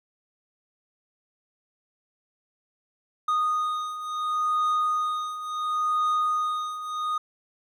triangle beating tone pair, 1236 / 1236.71 Hz, D#6 / D#6, -12 / -11 cents, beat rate 0.71 Hz, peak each -28 / -23 dBFS, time 3.28-7.18 s, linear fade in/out 5 ms, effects none

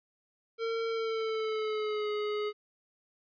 square tone with pitch glide, 455.1 to 419.7 Hz, A#4 to G#4, -42 to +18 cents, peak -31 dBFS, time 0.58-2.53 s, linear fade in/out 50 ms, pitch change -140 cents, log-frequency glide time 0.87-2.1 s, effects resampled to 11025 Hz + 12-bit

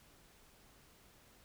silence, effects pink hiss -64 dBFS RMS until 1.44 s

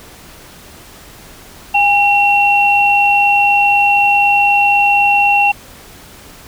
sine tone pair together, 811 / 2728 Hz, G#5 / F7, -41 / -41 cents, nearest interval octave + major sixth, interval 2100 cents, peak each -11 dBFS, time 1.74-5.52 s, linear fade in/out 10 ms, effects pink hiss -38 dBFS RMS until 6.47 s

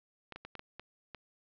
clicks, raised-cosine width 0.3 ms, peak -28 dBFS, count 7, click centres 0.323 / 0.36 / 0.45 / 0.553 / 0.594 / 0.796 / 1.147 s, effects low-pass 5000 Hz 12 dB/octave

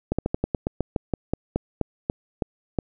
slowing click train, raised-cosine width 2 ms, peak -9 dBFS, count 16, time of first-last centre 0.12-2.788 s, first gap 66 ms, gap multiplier 1.13, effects none

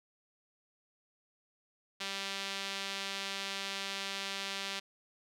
sawtooth tone with band-pass filter, 196 Hz, G3, in tune, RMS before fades -39 dBFS, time 2-4.8 s, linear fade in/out 10 ms, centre 3600 Hz, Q 1.3, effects none

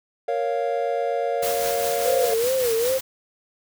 triangle chord, Bb minor, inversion none, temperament equal, 466.2 / 554.4 / 698.5 Hz, Bb4 / Db5 / F5, 0 / 0 / 0 cents, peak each -24 dBFS, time 0.28-2.34 s, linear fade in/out 5 ms
white noise with tremolo, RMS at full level -28 dBFS, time 1.42-3.01 s, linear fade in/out 10 ms, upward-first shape triangle, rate 5 Hz, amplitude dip 40%
sine tone with vibrato, 487.4 Hz, B4, 23 cents flat, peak -19 dBFS, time 2.05-2.99 s, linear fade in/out 20 ms, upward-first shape sine, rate 2.5 Hz, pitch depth 140 cents each way
effects none

